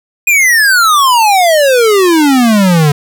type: exponential sweep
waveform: square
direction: down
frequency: 2493 to 141.9 Hz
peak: -6 dBFS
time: 0.27-2.92 s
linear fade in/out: 5 ms
effects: none